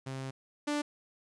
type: tone pair in turn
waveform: sawtooth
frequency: 133.1 / 294 Hz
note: C3 / D4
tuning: +30 / +2 cents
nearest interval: octave + major second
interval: 1372 cents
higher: second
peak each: -33 / -26 dBFS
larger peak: second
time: 0.06-0.31 / 0.67-0.82 s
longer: first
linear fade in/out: 10 ms
effects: resampled to 22050 Hz + 11-bit